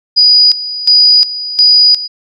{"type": "tone with tremolo", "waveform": "sine", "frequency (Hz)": 4921, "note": "D#8", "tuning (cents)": -20, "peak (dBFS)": -3, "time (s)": [0.16, 2.08], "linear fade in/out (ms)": 20, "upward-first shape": "square", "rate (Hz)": 1.4, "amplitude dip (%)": 80, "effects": []}